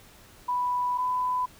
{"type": "tone pair in turn", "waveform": "sine", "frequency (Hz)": [987.8, 1001], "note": ["B5", "B5"], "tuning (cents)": [0, 23], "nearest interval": "unison", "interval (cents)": 23, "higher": "second", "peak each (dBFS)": -24, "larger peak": "neither", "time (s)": [[0.48, 0.98], [0.98, 1.46]], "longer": "first", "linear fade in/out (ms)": 10, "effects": ["pink hiss -53 dBFS RMS until 1.59 s"]}